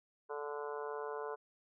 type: harmonic tone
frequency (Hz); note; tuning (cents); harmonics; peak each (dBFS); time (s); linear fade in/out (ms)
146.2; D3; -7; 3 / 4 / 5 / 6 / 7 / 8 / 9 / 10; -41 / -48 / -50 / -50 / -46 / -55 / -54 / -52; 0.29-1.36; 20
effects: none